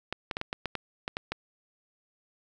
clicks, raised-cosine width 0.3 ms, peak -15 dBFS, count 10, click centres 0.126 / 0.312 / 0.369 / 0.414 / 0.529 / 0.657 / 0.753 / 1.079 / 1.169 / 1.32 s, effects 9-bit

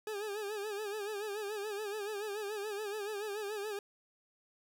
40% pulse tone with vibrato, 415.8 Hz, G#4, 2 cents sharp, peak -36 dBFS, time 0.07-3.79 s, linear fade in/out 2 ms, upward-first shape sine, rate 7 Hz, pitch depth 84 cents each way, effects none

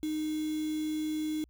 sine tone with quantisation, 308.5 Hz, D#4, 15 cents flat, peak -30 dBFS, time 0.03-1.44 s, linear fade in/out 0 ms, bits 7, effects added 60 Hz sine -59 dBFS peak until 1.49 s

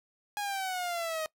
sawtooth exponential sweep, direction down, 830.6 to 622.3 Hz, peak -28 dBFS, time 0.37-1.26 s, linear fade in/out 0 ms, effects noise-tail reverb RT60 0.1 s tail -21 dB re dry

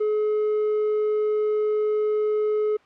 triangle tone with quantisation, 425.3 Hz, G#4, 41 cents sharp, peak -18 dBFS, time 0-2.77 s, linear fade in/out 10 ms, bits 8, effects white hiss -55 dBFS RMS until 2.85 s + low-pass 2000 Hz 12 dB/octave

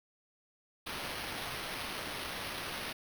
violet noise with sample-and-hold, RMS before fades -40 dBFS, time 0.86-2.93 s, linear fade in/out 10 ms, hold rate 7350 Hz, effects none

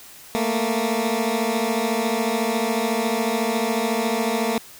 15% pulse beating tone pair, 220 / 234 Hz, A3 / A#3, 0 / +7 cents, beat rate 14 Hz, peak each -17 dBFS, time 0.35-4.58 s, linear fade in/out 0 ms, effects white hiss -44 dBFS RMS until 4.79 s

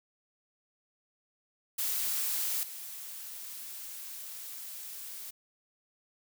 blue noise with level steps, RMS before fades -32 / -43 dBFS, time 1.78-5.31 s, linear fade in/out 10 ms, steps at 2.63 s, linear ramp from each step 2 ms, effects none

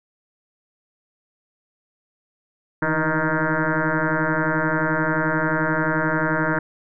sine tone with frequency modulation, 622.3 Hz, D#5, in tune, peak -18 dBFS, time 2.82-6.59 s, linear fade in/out 5 ms, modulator 157 Hz, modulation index 7, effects none

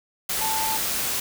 sine tone in noise, 880 Hz, A5, in tune, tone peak -26 dBFS, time 0.41-0.77 s, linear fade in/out 5 ms, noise white, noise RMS -26 dBFS, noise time 0.29-1.2 s, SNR -3 dB, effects none

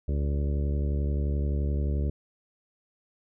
harmonic tone with a mistuned harmonic, 71.5 Hz, D2, 46 cents flat, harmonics 1 / 2 / 3 / 4 / 5 / 6 / 7 / 8, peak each -25 / -33 / -38 / -41 / -41 / -42 / -47 / -46 dBFS, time 0.08-2.1 s, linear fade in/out 5 ms, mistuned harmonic 8, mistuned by +28 cents, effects none

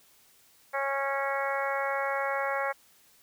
harmonic tone, 275.2 Hz, C#4, 12 cents flat, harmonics 2 / 3 / 4 / 5 / 6 / 7 / 8, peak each -32 / -34 / -35 / -36 / -37 / -37 / -38 dBFS, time 0.73-2.73 s, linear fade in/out 20 ms, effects white hiss -61 dBFS RMS until 3.22 s

